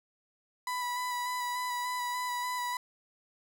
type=tone with vibrato; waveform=35% pulse; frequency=987.8 Hz; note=B5; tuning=in tune; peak=-30 dBFS; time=0.67-2.77 s; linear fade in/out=2 ms; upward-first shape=square; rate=3.4 Hz; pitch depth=15 cents each way; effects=none